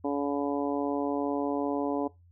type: harmonic tone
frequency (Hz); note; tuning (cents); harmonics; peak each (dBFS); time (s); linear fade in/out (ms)
142.4; C#3; +47; 2 / 3 / 4 / 5 / 6 / 7; -29 / -33 / -35 / -37 / -39 / -40; 0.04-2.08; 10
effects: noise-tail reverb RT60 0.2 s tail -20 dB re dry + added 87 Hz sine -55 dBFS peak until 2.31 s